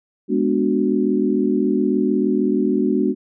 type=chord; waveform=sine; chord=G# half-diminished seventh; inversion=none; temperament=equal; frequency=207.7 / 246.9 / 293.7 / 370 Hz; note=G#3 / B3 / D4 / F#4; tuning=0 / 0 / 0 / 0 cents; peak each=-21 dBFS; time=0.28-3.15 s; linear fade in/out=50 ms; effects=none